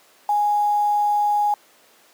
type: tone with quantisation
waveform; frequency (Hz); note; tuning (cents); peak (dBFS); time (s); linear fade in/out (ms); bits
sine; 829; G#5; -3; -16; 0.29-1.54; 2; 7
effects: pink hiss -53 dBFS RMS until 2.13 s + high-pass 400 Hz 12 dB/octave